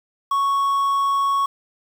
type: tone with quantisation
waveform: triangle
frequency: 1108.7 Hz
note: C#6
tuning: in tune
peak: -15 dBFS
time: 0.31-1.46 s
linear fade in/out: 5 ms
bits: 7
effects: none